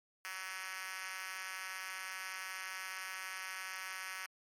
5% pulse tone with high-pass filter, 188.2 Hz, F#3, 30 cents sharp, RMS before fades -44 dBFS, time 0.25-4.26 s, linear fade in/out 0 ms, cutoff 1600 Hz, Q 1.1, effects MP3 64 kbps

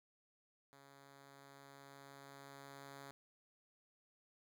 5% pulse tone with level ramp, 138.9 Hz, C#3, 4 cents sharp, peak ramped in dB -50 to -40 dBFS, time 0.73-3.11 s, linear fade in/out 0 ms, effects none

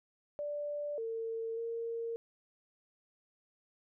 sine tone with pitch steps, 586 / 453 / 461.1 Hz, D5 / A#4 / A#4, -4 / -50 / -19 cents, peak -35 dBFS, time 0.39-2.16 s, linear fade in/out 0 ms, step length 590 ms, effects none

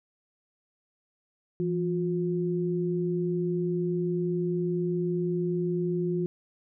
sine tone pair together, 169.4 / 357.5 Hz, E3 / F4, +48 / +41 cents, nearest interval octave + minor second, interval 1293 cents, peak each -28 dBFS, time 1.6-6.26 s, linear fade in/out 0 ms, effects none

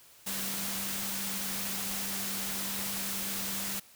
sine tone in noise, 196 Hz, G3, in tune, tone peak -42 dBFS, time 0.26-3.8 s, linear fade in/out 10 ms, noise white, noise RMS -35 dBFS, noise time 0.26-3.8 s, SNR -10 dB, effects white hiss -57 dBFS RMS until 3.95 s

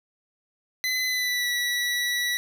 25% pulse tone with pitch glide, 2022 to 1948.6 Hz, B6 to B6, +40 to -24 cents, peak -20 dBFS, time 0.84-2.37 s, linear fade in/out 0 ms, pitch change -64 cents, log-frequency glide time 1.06-1.49 s, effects none

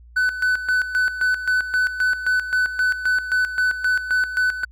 triangle tone with tremolo, 1502 Hz, F#6, 26 cents sharp, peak -14 dBFS, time 0.16-4.65 s, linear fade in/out 10 ms, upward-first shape square, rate 3.8 Hz, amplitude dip 70%, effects added 59 Hz sine -43 dBFS peak until 4.71 s

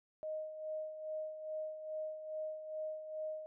sine tone with tremolo, 622.3 Hz, D#5, in tune, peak -37 dBFS, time 0.23-3.46 s, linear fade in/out 0 ms, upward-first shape sine, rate 2.4 Hz, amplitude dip 60%, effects none

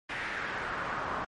brown noise with band-pass filter sweep, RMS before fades -35 dBFS, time 0.09-1.25 s, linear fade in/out 10 ms, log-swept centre 2000 to 1100 Hz, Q 2.4, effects MP3 48 kbps

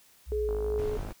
sine exponential two-way sweep, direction down then up, 65.41 to 55.6 to 65.41 Hz, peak -32 dBFS, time 0.26-0.85 s, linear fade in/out 50 ms, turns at 0.55 s
sine tone with tremolo, 423.2 Hz, G#4, 33 cents sharp, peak -27 dBFS, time 0.32-0.97 s, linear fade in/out 0 ms, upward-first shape sine, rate 2.7 Hz, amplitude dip 25%
click train, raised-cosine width 1 ms, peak -28 dBFS, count 33, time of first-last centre 0.49-1.108 s, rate 51.8 Hz
brown noise, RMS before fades -36 dBFS, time 0.78-1.13 s, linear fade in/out 10 ms
effects white hiss -60 dBFS RMS until 1.2 s

